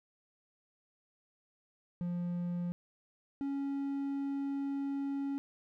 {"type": "tone pair in turn", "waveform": "triangle", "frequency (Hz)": [175.2, 277.8], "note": ["F3", "C#4"], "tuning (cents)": [6, 4], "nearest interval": "minor sixth", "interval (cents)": 798, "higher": "second", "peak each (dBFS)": [-31, -31], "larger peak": "neither", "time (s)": [[2.01, 2.72], [3.41, 5.38]], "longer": "second", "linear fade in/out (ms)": 0, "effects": []}